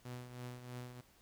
sawtooth tone with tremolo, 123.8 Hz, B2, 5 cents sharp, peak -39 dBFS, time 0.05-1.01 s, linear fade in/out 5 ms, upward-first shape triangle, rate 3.1 Hz, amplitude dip 65%, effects pink hiss -67 dBFS RMS until 1.21 s

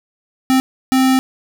square tone bursts at uneven times, 261.6 Hz, C4, in tune, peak -11 dBFS, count 2, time 0.5-0.6 / 0.92-1.19 s, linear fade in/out 0 ms, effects none

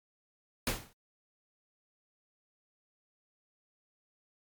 pink noise with exponential decay, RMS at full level -27 dBFS, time 0.67-0.93 s, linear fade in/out 2 ms, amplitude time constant 56 ms, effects MP3 96 kbps

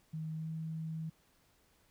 sine tone with pitch glide, 158 to 160.11 Hz, D#3 to D#3, +27 to +50 cents, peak -37 dBFS, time 0.13-1.1 s, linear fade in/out 10 ms, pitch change +23 cents, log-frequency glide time 0.35-0.49 s, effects pink hiss -70 dBFS RMS until 1.9 s

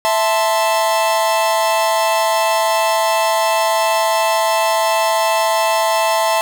45% pulse chord, A minor, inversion second, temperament equal, 659.3 / 880 / 1046.5 Hz, E5 / A5 / C6, 0 / 0 / 0 cents, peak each -17 / -17 / -21 dBFS, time 0.05-6.41 s, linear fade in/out 0 ms, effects none

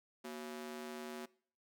sawtooth ring-modulated tone, 305.6 Hz, D#4, 31 cents flat, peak -37 dBFS, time 0.24-1.26 s, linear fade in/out 10 ms, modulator 69.2 Hz, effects noise-tail reverb RT60 0.5 s tail -22 dB re dry

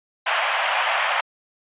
pink band-pass noise, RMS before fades -22 dBFS, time 0.26-1.21 s, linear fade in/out 10 ms, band 640 to 3200 Hz, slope 48 dB/octave, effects resampled to 8000 Hz

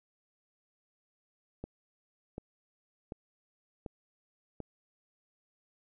click train, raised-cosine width 2 ms, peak -26 dBFS, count 5, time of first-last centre 1.64-4.603 s, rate 1.35 Hz, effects none

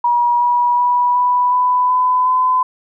sine tone with pitch steps, 960 / 968.9 / 977.9 / 987 / 996.2 / 1005.4 / 1014.7 Hz, B5 / B5 / B5 / B5 / B5 / B5 / B5, -49 / -33 / -17 / -1 / +15 / +31 / +47 cents, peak -11 dBFS, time 0.04-2.63 s, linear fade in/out 5 ms, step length 370 ms, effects none

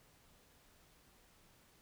silence, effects pink hiss -67 dBFS RMS until 1.81 s

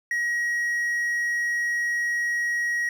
triangle tone, 1900 Hz, A#6, 33 cents sharp, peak -21 dBFS, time 0.11-2.89 s, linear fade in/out 2 ms, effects none

